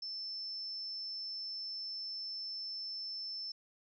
sine tone, 5300 Hz, E8, 9 cents sharp, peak -39 dBFS, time 0.02-3.52 s, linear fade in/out 5 ms, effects none

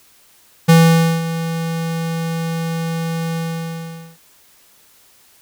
square tone with ADSR envelope, 164.81 Hz, E3, in tune, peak -6 dBFS, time 0.68-4.18 s, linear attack 15 ms, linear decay 520 ms, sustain -14 dB, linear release 820 ms, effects white hiss -51 dBFS RMS until 5.41 s

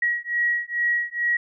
sine beating tone pair, 1907 / 1909.3 Hz, A#6 / A#6, +39 / +41 cents, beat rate 2.3 Hz, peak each -24 / -24 dBFS, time 0.02-1.37 s, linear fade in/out 5 ms, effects none

